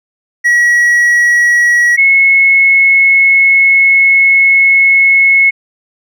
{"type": "tone pair in turn", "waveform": ["triangle", "sine"], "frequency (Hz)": [1918, 2185], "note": ["A#6", "C#7"], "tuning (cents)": [49, -26], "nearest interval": "major second", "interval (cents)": 225, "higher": "second", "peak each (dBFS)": -4, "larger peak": "neither", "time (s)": [[0.44, 1.97], [1.97, 5.51]], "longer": "second", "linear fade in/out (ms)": 20, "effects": []}